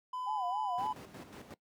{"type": "tone with pitch glide", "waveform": "triangle", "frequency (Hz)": [1007, 997.2], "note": ["B5", "B5"], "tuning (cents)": [33, 16], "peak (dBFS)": -35, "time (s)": [0.13, 0.93], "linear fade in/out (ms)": 5, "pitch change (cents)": -17, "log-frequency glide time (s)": [0.25, 0.53]}
{"type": "tone with vibrato", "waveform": "sine", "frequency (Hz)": 784, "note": "G5", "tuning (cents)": 0, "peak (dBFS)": -34, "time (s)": [0.26, 0.93], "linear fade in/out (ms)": 20, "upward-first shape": "sine", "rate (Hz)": 3.6, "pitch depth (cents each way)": 180}
{"type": "noise with tremolo", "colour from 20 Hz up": "brown", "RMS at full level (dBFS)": -39, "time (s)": [0.78, 1.54], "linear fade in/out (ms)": 2, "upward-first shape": "square", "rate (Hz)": 5.5, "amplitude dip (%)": 55}
{"effects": ["noise-tail reverb RT60 0.1 s tail -20 dB re dry", "high-pass 200 Hz 12 dB/octave"]}